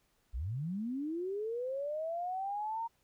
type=linear sweep; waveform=sine; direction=up; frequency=48.47 to 932.3 Hz; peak=-34 dBFS; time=0.33-2.88 s; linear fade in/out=20 ms; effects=pink hiss -74 dBFS RMS until 3.03 s